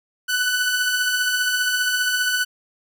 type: beating tone pair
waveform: sawtooth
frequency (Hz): 1480 / 1495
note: F#6 / F#6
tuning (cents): 0 / +17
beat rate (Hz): 15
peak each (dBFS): -24 / -16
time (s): 0.28-2.45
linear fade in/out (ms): 20
effects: none